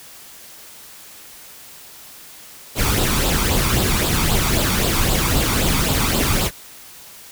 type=noise with flanger; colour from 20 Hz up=pink; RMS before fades=-18 dBFS; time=2.75-6.51 s; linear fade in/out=50 ms; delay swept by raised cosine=0.24 to 0.89 ms; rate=3.8 Hz; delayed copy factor=+0.55; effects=white hiss -41 dBFS RMS until 7.31 s